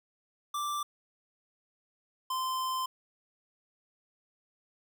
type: tone pair in turn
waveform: square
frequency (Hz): 1174.7 / 1036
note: D6 / C6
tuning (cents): 0 / -17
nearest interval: major second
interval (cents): 217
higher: first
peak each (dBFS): -32 / -31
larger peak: second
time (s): 0.54-0.83 / 2.3-2.86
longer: second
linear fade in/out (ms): 5
effects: none